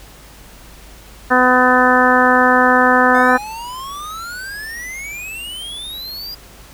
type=harmonic tone; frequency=252.1 Hz; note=B3; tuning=36 cents sharp; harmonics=1 / 2 / 3 / 4 / 5 / 6 / 7; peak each=-17 / -17 / -17 / -17 / -17 / -17 / -17 dBFS; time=1.3-3.38 s; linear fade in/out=20 ms
type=exponential sweep; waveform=square; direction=up; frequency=706 to 4894 Hz; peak=-27 dBFS; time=3.14-6.35 s; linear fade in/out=10 ms
effects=added 50 Hz sine -42 dBFS peak until 6.73 s + pink hiss -42 dBFS RMS until 6.73 s